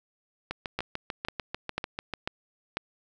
two click trains, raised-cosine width 0.3 ms, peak -13 / -16 dBFS, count 5 / 12, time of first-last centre 0.79-2.77 / 0.51-2.137 s, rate 2.02 / 6.76 Hz, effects none

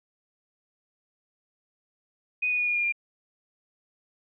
sine tone with pitch steps, 2489 / 2470 / 2452 / 2434 / 2415 / 2397 Hz, D#7 / D#7 / D#7 / D#7 / D7 / D7, 0 / -13 / -26 / -39 / +48 / +35 cents, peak -23 dBFS, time 2.42-2.924 s, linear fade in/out 10 ms, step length 84 ms, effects none

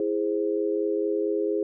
sine chord, E augmented, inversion none, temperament equal with one note detuned, 329.6 / 413.9 / 523.3 Hz, E4 / G#4 / B#4, 0 / -6 / 0 cents, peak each -28 / -25 / -31 dBFS, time 0-1.63 s, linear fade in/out 2 ms, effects none

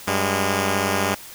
5% pulse tone pair together, 96.23 / 203.9 Hz, G2 / G#3, -32 / -32 cents, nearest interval octave + minor second, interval 1300 cents, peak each -11 dBFS, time 0.07-1.15 s, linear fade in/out 10 ms, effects white hiss -40 dBFS RMS until 1.34 s

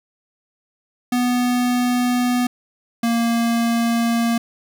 square tone pair in turn, 246.4 / 232.6 Hz, B3 / A#3, -4 / -4 cents, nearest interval minor second, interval 100 cents, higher first, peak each -17 dBFS, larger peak neither, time 1.12-2.47 / 3.03-4.38 s, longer neither, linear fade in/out 5 ms, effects none

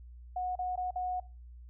sine tone with dropouts, 730 Hz, F#5, 24 cents flat, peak -31 dBFS, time 0.36-1.2 s, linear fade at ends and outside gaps 5 ms, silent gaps 0.555-0.589 / 0.758-0.775 / 0.908-0.957 s, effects noise-tail reverb RT60 0.3 s tail -20 dB re dry + added 60 Hz sine -47 dBFS peak until 1.69 s

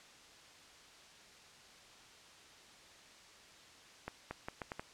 accelerating click train, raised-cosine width 0.5 ms, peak -25 dBFS, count 6, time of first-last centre 4.08-4.795 s, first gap 230 ms, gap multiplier 0.76, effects white hiss -58 dBFS RMS until 4.93 s + low-pass 6000 Hz 12 dB/octave

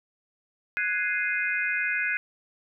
sine chord, Ab dominant seventh, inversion third, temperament equal, 1480 / 1661.2 / 2093 / 2489 Hz, Gb6 / Ab6 / C7 / Eb7, 0 / 0 / 0 / 0 cents, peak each -30 dBFS, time 0.77-2.17 s, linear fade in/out 0 ms, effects none

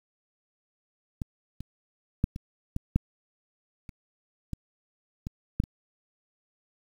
clicks, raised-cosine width 5 ms, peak -19 / -25 / -10 / -23 / -17 / -9 / -30 / -20 / -21 / -9 / -24 dBFS, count 11, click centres 1.218 / 1.606 / 2.241 / 2.361 / 2.764 / 2.96 / 3.892 / 4.533 / 5.269 / 5.601 / 5.638 s, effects 8-bit

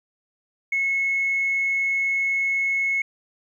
sine tone, 2186 Hz, C#7, 25 cents flat, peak -19 dBFS, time 0.72-3.02 s, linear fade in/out 5 ms, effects tanh soft clip ceiling -15 dBFS + 10-bit

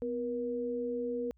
sine tone pair together, 250.9 / 477.2 Hz, B3 / A#4, +28 / +41 cents, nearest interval major seventh, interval 1113 cents, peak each -37 / -33 dBFS, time 0.02-1.31 s, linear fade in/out 0 ms, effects added 60 Hz sine -63 dBFS peak until 1.37 s

